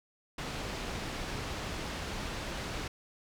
pink low-pass noise, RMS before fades -38 dBFS, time 0.38-2.88 s, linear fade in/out 5 ms, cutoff 5400 Hz, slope 12 dB/octave, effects none

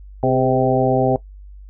harmonic tone with a mistuned harmonic, 129.3 Hz, C3, 20 cents flat, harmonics 1 / 2 / 3 / 4 / 5 / 6, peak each -21 / -21 / -21 / -21 / -21 / -21 dBFS, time 0.23-1.16 s, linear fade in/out 2 ms, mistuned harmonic 3, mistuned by +47 cents, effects noise-tail reverb RT60 0.1 s tail -18 dB re dry + added 49 Hz sine -36 dBFS peak until 1.69 s

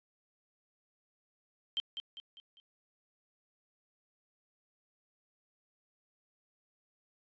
sine tone with echo, 3137 Hz, G7, 1 cent sharp, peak -30 dBFS, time 1.77-1.8 s, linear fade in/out 0 ms, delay 200 ms, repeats 4, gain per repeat -7 dB, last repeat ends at 2.6 s, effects resampled to 16000 Hz

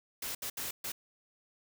white noise bursts at uneven times, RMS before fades -38 dBFS, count 4, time 0.22-0.35 / 0.42-0.5 / 0.57-0.71 / 0.84-0.92 s, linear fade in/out 5 ms, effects none

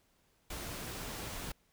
pink noise, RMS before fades -42 dBFS, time 0.5-1.52 s, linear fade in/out 5 ms, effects pink hiss -72 dBFS RMS until 1.72 s

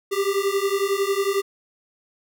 square beating tone pair, 390 / 401 Hz, G4 / G4, -9 / +39 cents, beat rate 11 Hz, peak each -24 dBFS, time 0.11-1.42 s, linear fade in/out 20 ms, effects none

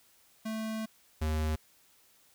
square tone pair in turn, 220 / 77.78 Hz, A3 / D#2, 0 / 0 cents, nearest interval octave + tritone, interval 1800 cents, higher first, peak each -34 / -29 dBFS, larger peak second, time 0.45-0.86 / 1.21-1.56 s, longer first, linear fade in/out 10 ms, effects white hiss -64 dBFS RMS until 2.34 s

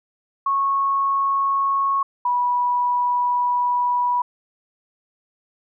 sine tone pair in turn, 1100 / 978.1 Hz, C#6 / B5, -14 / -17 cents, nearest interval major second, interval 203 cents, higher first, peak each -17 dBFS, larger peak neither, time 0.46-2.03 / 2.25-4.22 s, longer second, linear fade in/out 5 ms, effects none

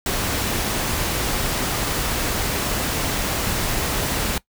pink noise, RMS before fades -23 dBFS, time 0.06-4.38 s, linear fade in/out 2 ms, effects noise-tail reverb RT60 0.1 s tail -20 dB re dry

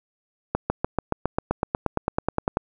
accelerating click train, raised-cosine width 1 ms, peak -7 dBFS, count 18, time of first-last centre 0.55-2.571 s, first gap 150 ms, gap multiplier 0.97, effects none

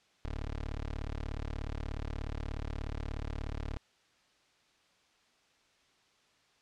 20% pulse tone, 36.71 Hz, D1, in tune, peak -31 dBFS, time 0.25-3.77 s, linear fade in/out 0 ms, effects white hiss -68 dBFS RMS until 6.61 s + low-pass 5000 Hz 12 dB/octave

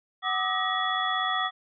sine tone cluster, 747 / 1188 / 1284 / 1906 / 3389 Hz, F#5 / D6 / E6 / A#6 / G#7, +16 / +20 / -46 / +38 / +34 cents, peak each -31 dBFS, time 0.22-1.51 s, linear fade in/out 50 ms, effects none

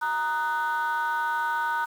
sine chord, D# minor, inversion second, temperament just, 933.4 / 1244.5 / 1493.4 Hz, A#5 / D#6 / F#6, +2 / 0 / +16 cents, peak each -25 / -31 / -27 dBFS, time 0.01-1.86 s, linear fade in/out 20 ms, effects tanh soft clip ceiling -20 dBFS + 8-bit

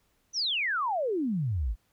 sine exponential sweep, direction down, 6190 to 46.25 Hz, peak -26 dBFS, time 0.33-1.76 s, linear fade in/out 50 ms, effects pink hiss -71 dBFS RMS until 1.92 s

